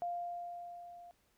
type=tone with level ramp; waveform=sine; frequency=698.5 Hz; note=F5; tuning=in tune; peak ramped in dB=-34 to -51 dBFS; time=0.02-1.11 s; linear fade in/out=0 ms; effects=pink hiss -74 dBFS RMS until 1.37 s